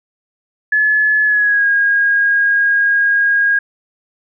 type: tone with pitch glide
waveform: sine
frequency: 1713 to 1632.8 Hz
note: A6 to G#6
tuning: -47 to -30 cents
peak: -10 dBFS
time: 0.72-3.59 s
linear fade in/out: 5 ms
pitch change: -83 cents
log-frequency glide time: 1.24-1.67 s
effects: none